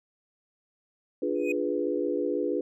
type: chord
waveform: sine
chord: D diminished seventh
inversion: none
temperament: equal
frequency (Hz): 293.7 / 349.2 / 415.3 / 493.9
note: D4 / F4 / Ab4 / Cb5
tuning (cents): 0 / 0 / 0 / 0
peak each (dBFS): -31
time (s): 1.22-2.61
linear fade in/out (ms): 5
type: tone with exponential growth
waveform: triangle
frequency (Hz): 2500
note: D#7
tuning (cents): +8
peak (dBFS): -25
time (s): 1.35-1.52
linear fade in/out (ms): 5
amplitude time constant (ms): 36
effects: none